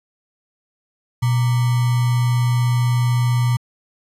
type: tone with sample-and-hold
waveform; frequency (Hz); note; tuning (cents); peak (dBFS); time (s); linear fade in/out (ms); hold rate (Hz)
sine; 122.1; B2; -19; -14; 1.22-3.57; 10; 1050
effects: resampled to 32000 Hz